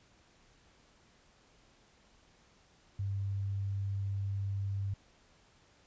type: tone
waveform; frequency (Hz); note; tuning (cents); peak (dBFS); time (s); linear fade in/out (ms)
sine; 98.8; G2; +14; -32; 2.99-4.94; 5
effects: pink hiss -65 dBFS RMS until 5.86 s + resampled to 16000 Hz